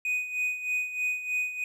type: tone with tremolo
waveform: triangle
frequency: 2490 Hz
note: D#7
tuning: 1 cent sharp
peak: -23 dBFS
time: 0.05-1.64 s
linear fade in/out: 2 ms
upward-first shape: sine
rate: 3.2 Hz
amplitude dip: 70%
effects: none